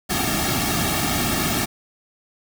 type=noise with comb filter; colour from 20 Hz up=pink; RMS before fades=-22 dBFS; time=0.09-1.66 s; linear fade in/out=20 ms; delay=2 ms; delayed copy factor=-0.9; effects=none